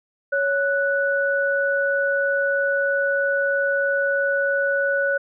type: tone pair together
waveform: sine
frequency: 556.9 / 1480 Hz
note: C#5 / F#6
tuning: +8 / 0 cents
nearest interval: octave + perfect fourth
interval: 1692 cents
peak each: -21 dBFS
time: 0.32-5.18 s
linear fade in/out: 10 ms
effects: none